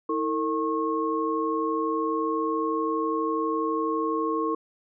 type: tone cluster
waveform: sine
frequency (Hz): 321.1 / 453.1 / 1087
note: E4 / A#4 / C#6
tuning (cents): -45 / -49 / -34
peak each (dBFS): -28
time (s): 0.09-4.55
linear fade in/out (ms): 5
effects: none